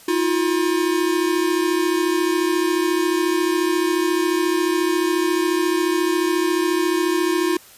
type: tone pair together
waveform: square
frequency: 321.5 / 355.7 Hz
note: E4 / F4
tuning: -43 / +32 cents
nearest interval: major second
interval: 175 cents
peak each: -22 / -20 dBFS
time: 0.08-7.57 s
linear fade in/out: 5 ms
effects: white hiss -46 dBFS RMS until 7.77 s + resampled to 32000 Hz